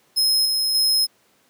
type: tone with tremolo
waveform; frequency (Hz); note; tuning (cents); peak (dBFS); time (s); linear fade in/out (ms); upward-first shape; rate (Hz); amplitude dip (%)
40% pulse; 5140; E8; -45; -15; 0.16-1.07; 20; square; 1.7; 30
effects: pink hiss -60 dBFS RMS until 1.49 s + high-pass 200 Hz 12 dB/octave